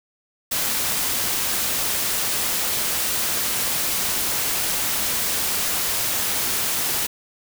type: noise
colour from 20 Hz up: white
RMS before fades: -23 dBFS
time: 0.51-7.07 s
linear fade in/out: 10 ms
effects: none